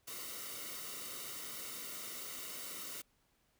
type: noise with comb filter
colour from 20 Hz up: white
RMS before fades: -45 dBFS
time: 0.07-3.02 s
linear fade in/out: 10 ms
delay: 1.2 ms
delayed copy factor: -0.65
effects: pink hiss -75 dBFS RMS until 3.59 s